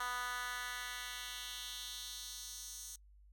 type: tone with high-pass filter sweep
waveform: 10% pulse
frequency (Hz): 246.9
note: B3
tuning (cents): 0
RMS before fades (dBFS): -44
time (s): 0-2.96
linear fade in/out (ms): 5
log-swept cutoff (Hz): 1200 to 6600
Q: 1.8
effects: noise-tail reverb RT60 0.1 s tail -24 dB re dry + added 50 Hz sine -59 dBFS peak until 3.32 s